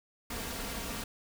pink noise with comb filter, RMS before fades -38 dBFS, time 0.3-1.04 s, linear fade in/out 5 ms, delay 4.3 ms, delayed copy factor +0.5, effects none

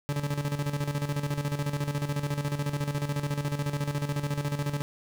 40% pulse tone with tremolo, 144.2 Hz, D3, 31 cents flat, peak -25 dBFS, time 0.09-4.82 s, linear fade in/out 0 ms, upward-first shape square, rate 14 Hz, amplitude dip 65%, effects none

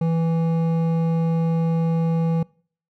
triangle tone with hard clipping, 164.81 Hz, E3, in tune, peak -20 dBFS, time 0.01-2.43 s, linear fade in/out 5 ms, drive 14 dB, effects noise-tail reverb RT60 0.5 s tail -25 dB re dry

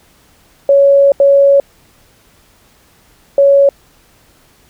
sine tone bursts at uneven times, 558 Hz, C#5, 11 cents sharp, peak -4 dBFS, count 3, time 0.69-1.12 / 1.2-1.6 / 3.38-3.69 s, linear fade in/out 2 ms, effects pink hiss -49 dBFS RMS until 4.69 s

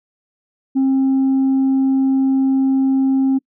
sine tone, 267.2 Hz, C4, 36 cents sharp, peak -10 dBFS, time 0.75-3.39 s, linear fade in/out 20 ms, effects noise-tail reverb RT60 0.1 s tail -26 dB re dry + tanh soft clip ceiling -11 dBFS

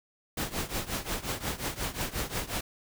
pink noise with tremolo, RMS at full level -30 dBFS, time 0.37-2.61 s, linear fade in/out 5 ms, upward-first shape triangle, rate 5.6 Hz, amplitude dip 90%, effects none

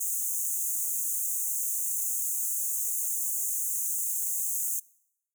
pink high-pass noise, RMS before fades -30 dBFS, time 0-4.8 s, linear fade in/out 10 ms, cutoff 6400 Hz, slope 96 dB/octave, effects noise-tail reverb RT60 0.8 s tail -24 dB re dry

